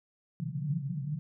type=band-pass noise; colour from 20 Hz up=white; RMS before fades=-34 dBFS; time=0.4-1.19 s; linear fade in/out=0 ms; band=130 to 180 Hz; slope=96 dB/octave; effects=none